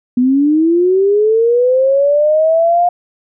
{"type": "linear sweep", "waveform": "sine", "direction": "up", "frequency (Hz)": [243, 712], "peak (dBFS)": -8, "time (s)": [0.17, 2.89], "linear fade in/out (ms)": 5, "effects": []}